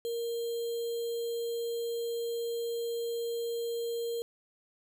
sine tone with sample-and-hold, 466.2 Hz, A#4, in tune, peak -31 dBFS, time 0.05-4.22 s, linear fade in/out 0 ms, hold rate 3675 Hz, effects none

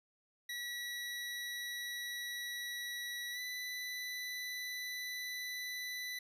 25% pulse tone with pitch glide, 1936 to 1988.1 Hz, B6 to B6, -35 to +11 cents, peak -36 dBFS, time 0.49-6.19 s, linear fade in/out 5 ms, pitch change +46 cents, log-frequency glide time 3.32-3.4 s, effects none

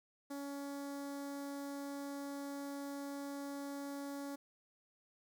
sawtooth tone with notch filter, 281.2 Hz, C#4, 25 cents sharp, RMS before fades -44 dBFS, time 0.3-4.36 s, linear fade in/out 10 ms, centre 2700 Hz, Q 0.87, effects 12-bit

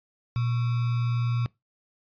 sine tone with sample-and-hold, 119.4 Hz, A#2, 42 cents sharp, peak -23 dBFS, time 0.36-1.46 s, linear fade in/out 0 ms, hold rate 1225 Hz, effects noise-tail reverb RT60 0.2 s tail -22 dB re dry + resampled to 11025 Hz

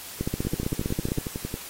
two click trains, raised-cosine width 3 ms, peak -13 / -17 dBFS, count 16 / 13, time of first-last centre 0.21-1.184 / 0.45-1.541 s, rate 15.4 / 11 Hz, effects white hiss -40 dBFS RMS until 1.69 s + AAC 48 kbps

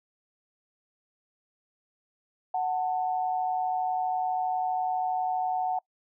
sine tone pair together, 740 / 892.3 Hz, F#5 / A5, 0 / +24 cents, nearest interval minor third, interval 324 cents, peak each -26 / -33 dBFS, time 2.54-5.79 s, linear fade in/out 5 ms, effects noise-tail reverb RT60 0.1 s tail -25 dB re dry

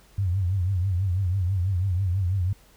sine tone with vibrato, 93.1 Hz, F#2, 11 cents sharp, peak -21 dBFS, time 0.18-2.53 s, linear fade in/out 5 ms, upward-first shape triangle, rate 6.1 Hz, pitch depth 150 cents each way, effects added 47 Hz sine -56 dBFS peak until 2.76 s + pink hiss -57 dBFS RMS until 2.76 s

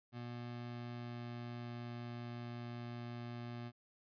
25% pulse tone with pitch glide, 120.4 to 119.64 Hz, B2 to A#2, -44 to +45 cents, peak -40 dBFS, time 0.12-3.72 s, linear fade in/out 50 ms, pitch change -11 cents, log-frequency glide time 0.53-1.91 s, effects resampled to 11025 Hz

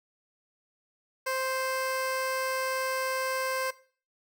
15% pulse tone, 523.3 Hz, C5, in tune, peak -22 dBFS, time 1.26-3.71 s, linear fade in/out 10 ms, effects noise-tail reverb RT60 0.4 s tail -17 dB re dry

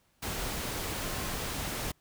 sine tone in noise, 1057 Hz, C6, 17 cents sharp, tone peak -46 dBFS, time 1.03-1.35 s, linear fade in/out 10 ms, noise pink, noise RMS -35 dBFS, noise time 0.22-1.92 s, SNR -14 dB, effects pink hiss -70 dBFS RMS until 2 s

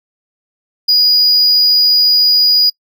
triangle tone, 4907 Hz, D#8, 25 cents flat, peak -6 dBFS, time 0.88-2.7 s, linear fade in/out 10 ms, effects noise-tail reverb RT60 0.1 s tail -25 dB re dry

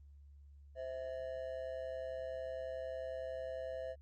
triangle ring-modulated tone, 587.3 Hz, D5, in tune, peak -35 dBFS, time 0.75-3.96 s, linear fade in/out 50 ms, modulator 65.5 Hz, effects added 71 Hz sine -55 dBFS peak until 4.01 s + Opus 24 kbps

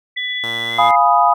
sine tone with pitch glide, 1990 to 2095 Hz, B6 to C7, +13 to +2 cents, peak -22 dBFS, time 0.16-0.96 s, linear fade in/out 10 ms, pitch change +89 cents, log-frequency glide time 0.67-0.84 s
sine tone with tremolo, 3412 Hz, G#7, 46 cents sharp, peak -22 dBFS, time 0.17-0.89 s, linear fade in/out 5 ms, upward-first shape sine, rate 16 Hz, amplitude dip 25%
5% pulse tone, 115.7 Hz, A#2, 13 cents flat, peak -17 dBFS, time 0.43-0.91 s, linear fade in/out 5 ms
sine chord, F half-diminished seventh, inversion none, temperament equal, 698.5 / 830.6 / 987.8 / 1244.5 Hz, F5 / Ab5 / Cb6 / Eb6, 0 / 0 / 0 / 0 cents, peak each -15 dBFS, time 0.78-1.34 s, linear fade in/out 10 ms
effects none

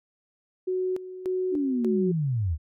sine tone with tremolo, 370 Hz, F#4, in tune, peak -24 dBFS, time 0.67-2.12 s, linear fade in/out 10 ms, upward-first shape square, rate 1.7 Hz, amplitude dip 75%
sine linear sweep, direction down, 304.9 to 69.9 Hz, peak -23 dBFS, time 1.51-2.58 s, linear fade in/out 50 ms
effects none

